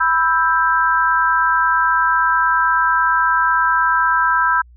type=chord; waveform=sine; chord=E minor; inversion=second; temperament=just; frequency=988.9 / 1318.5 / 1582.2 Hz; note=B5 / E6 / G6; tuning=+2 / 0 / +16 cents; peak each=-17 dBFS; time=0-4.62 s; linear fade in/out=10 ms; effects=added 60 Hz sine -42 dBFS peak until 4.76 s